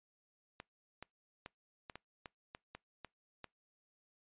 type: clicks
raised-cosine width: 0.3 ms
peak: -30 dBFS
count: 10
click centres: 0.601 / 1.026 / 1.461 / 1.898 / 1.956 / 2.258 / 2.549 / 2.75 / 3.047 / 3.443 s
effects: noise-tail reverb RT60 0.2 s tail -25 dB re dry + resampled to 8000 Hz